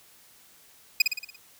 25% pulse tone with echo, 2489 Hz, D#7, in tune, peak -11 dBFS, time 1-1.02 s, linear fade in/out 5 ms, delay 57 ms, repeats 6, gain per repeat -5 dB, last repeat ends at 1.362 s, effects white hiss -56 dBFS RMS until 1.59 s

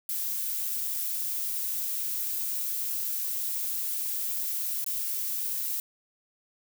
violet noise with dropouts, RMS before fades -31 dBFS, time 0.09-5.8 s, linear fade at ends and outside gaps 1 ms, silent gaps 4.843-4.863 s, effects none

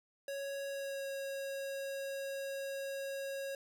square tone with pitch glide, 554.4 to 548 Hz, C#5 to C#5, 0 to -20 cents, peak -39 dBFS, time 0.28-3.55 s, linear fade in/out 2 ms, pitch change -20 cents, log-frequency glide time 0.68-1.08 s, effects none

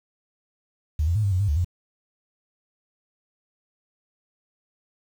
sine tone with pitch steps, 76.1 / 85.2 / 107.5 / 99.6 / 91.4 / 101.6 / 73.4 / 88.6 Hz, D#2 / F2 / A2 / G2 / F#2 / G#2 / D2 / F2, -38 / -42 / -40 / +28 / -21 / -38 / 0 / +25 cents, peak -19 dBFS, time 0.99-1.646 s, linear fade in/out 5 ms, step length 82 ms, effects 8-bit

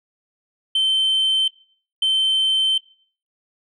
sine tone bursts at uneven times, 3094 Hz, G7, 23 cents flat, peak -13 dBFS, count 2, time 0.75-1.48 / 2.02-2.78 s, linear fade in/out 5 ms, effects noise-tail reverb RT60 0.5 s tail -23 dB re dry + tanh soft clip ceiling -14 dBFS

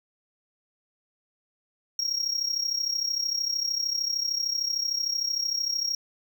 triangle tone with amplitude modulation, 5588 Hz, F8, in tune, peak -21 dBFS, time 1.99-5.95 s, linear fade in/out 2 ms, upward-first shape sine, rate 33.2 Hz, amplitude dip 75%, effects none

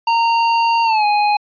square tone with pitch glide, 923 to 831.9 Hz, A#5 to G#5, -17 to +3 cents, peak -13 dBFS, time 0.07-1.37 s, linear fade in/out 5 ms, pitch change -180 cents, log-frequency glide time 0.84-1.05 s, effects resampled to 11025 Hz

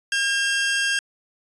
sawtooth tone pair together, 1613 / 2713 Hz, G6 / E7, +49 / +49 cents, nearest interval major sixth, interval 900 cents, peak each -17 / -24 dBFS, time 0.12-0.99 s, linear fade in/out 2 ms, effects resampled to 22050 Hz

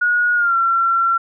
sine tone with pitch glide, 1449 to 1359.8 Hz, F#6 to F6, -37 to -47 cents, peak -13 dBFS, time 0.01-1.18 s, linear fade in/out 10 ms, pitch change -110 cents, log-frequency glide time 0.35-0.55 s, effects none

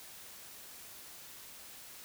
silence, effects white hiss -51 dBFS RMS until 2.04 s

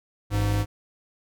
square tone pair together, 53.76 / 103.2 Hz, A1 / G#2, -39 / -10 cents, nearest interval major seventh, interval 1129 cents, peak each -28 / -23 dBFS, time 0.3-0.66 s, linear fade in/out 50 ms, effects none

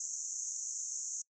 white band-pass noise, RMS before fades -40 dBFS, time 0-1.22 s, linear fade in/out 5 ms, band 6100 to 7100 Hz, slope 96 dB/octave, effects noise-tail reverb RT60 0.1 s tail -23 dB re dry

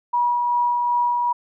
sine tone with tremolo, 965 Hz, B5, 40 cents flat, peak -16 dBFS, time 0.13-1.33 s, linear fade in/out 10 ms, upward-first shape sine, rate 2.6 Hz, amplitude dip 25%, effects none

